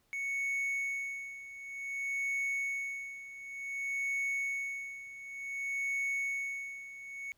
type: tone with tremolo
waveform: triangle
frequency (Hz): 2217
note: C#7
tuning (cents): 0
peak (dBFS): -29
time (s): 0.13-7.32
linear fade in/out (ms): 0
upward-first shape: sine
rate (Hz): 0.55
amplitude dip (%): 80
effects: pink hiss -73 dBFS RMS until 7.37 s